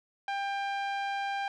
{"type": "tone with low-pass filter", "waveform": "sawtooth", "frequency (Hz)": 795, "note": "G5", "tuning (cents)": 24, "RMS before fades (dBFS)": -33, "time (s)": [0.28, 1.48], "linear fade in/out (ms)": 2, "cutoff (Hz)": 3000, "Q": 0.79, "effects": []}